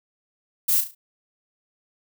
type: noise with echo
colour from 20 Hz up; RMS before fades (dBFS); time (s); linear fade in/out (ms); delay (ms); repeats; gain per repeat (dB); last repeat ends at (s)
violet; -20; 0.68-0.81; 10; 35; 4; -8; 0.95
effects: none